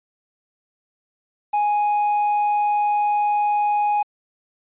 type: tone with quantisation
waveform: triangle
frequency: 830.6 Hz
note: G#5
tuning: in tune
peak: -15 dBFS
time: 1.53-4.03 s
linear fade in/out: 10 ms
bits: 7
effects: resampled to 8000 Hz